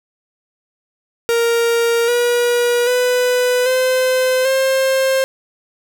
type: tone with pitch steps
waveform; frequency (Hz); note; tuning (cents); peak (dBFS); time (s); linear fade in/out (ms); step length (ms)
45% pulse; 466.2 / 481.5 / 497.4 / 513.7 / 530.6; A#4 / B4 / B4 / C5 / C5; 0 / -44 / +12 / -32 / +24; -13; 1.29-5.24; 0; 790
effects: none